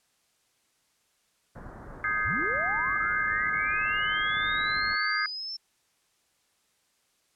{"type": "low-pass noise", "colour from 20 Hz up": "pink", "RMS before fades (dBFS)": -44, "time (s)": [1.55, 4.96], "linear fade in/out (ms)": 10, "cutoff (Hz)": 1700, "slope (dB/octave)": 48}
{"type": "chord", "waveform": "sine", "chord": "Ab major seventh", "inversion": "second", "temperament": "equal with one note detuned", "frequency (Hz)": [1244.5, 1568, 1671.8, 2093], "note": ["Eb6", "G6", "Ab6", "C7"], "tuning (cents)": [0, 0, 11, 0], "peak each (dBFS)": -31, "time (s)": [2.04, 5.26], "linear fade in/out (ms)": 2}
{"type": "linear sweep", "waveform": "sine", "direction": "up", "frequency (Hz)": [43.17, 5400], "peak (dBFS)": -33, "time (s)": [2.24, 5.57], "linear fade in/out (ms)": 10}
{"effects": ["white hiss -70 dBFS RMS until 7.35 s", "low-pass 10000 Hz 12 dB/octave"]}